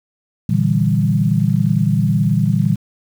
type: chord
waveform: sine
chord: E half-diminished seventh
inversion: second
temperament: equal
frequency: 116.54 / 146.83 / 164.81 / 196 Hz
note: Bb2 / D3 / E3 / G3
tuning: 0 / 0 / 0 / 0 cents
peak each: -18 dBFS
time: 0.49-2.76 s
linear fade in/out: 5 ms
effects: 7-bit